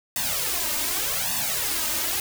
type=noise with flanger; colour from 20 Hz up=white; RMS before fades=-26 dBFS; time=0.16-2.2 s; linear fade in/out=2 ms; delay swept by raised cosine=1.1 to 3.3 ms; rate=0.85 Hz; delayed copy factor=+0.95; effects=none